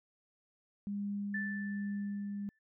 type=tone with tremolo; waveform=sine; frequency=202.5 Hz; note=G#3; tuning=43 cents flat; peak=-34 dBFS; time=0.87-2.49 s; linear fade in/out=0 ms; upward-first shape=sine; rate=1.2 Hz; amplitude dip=25%
type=tone with exponential decay; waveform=sine; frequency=1760 Hz; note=A6; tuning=in tune; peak=-34 dBFS; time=1.34-2.59 s; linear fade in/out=5 ms; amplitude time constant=270 ms
effects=none